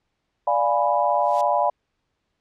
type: chord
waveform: sine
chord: D diminished seventh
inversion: none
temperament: equal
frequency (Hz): 587.3 / 698.5 / 830.6 / 987.8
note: D5 / F5 / Ab5 / Cb6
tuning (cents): 0 / 0 / 0 / 0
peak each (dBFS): -23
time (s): 0.47-1.7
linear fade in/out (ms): 5
type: noise with exponential growth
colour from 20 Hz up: blue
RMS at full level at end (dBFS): -30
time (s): 1.13-1.41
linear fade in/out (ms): 1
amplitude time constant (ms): 60
effects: pink hiss -75 dBFS RMS until 2.4 s + low-pass 5000 Hz 12 dB/octave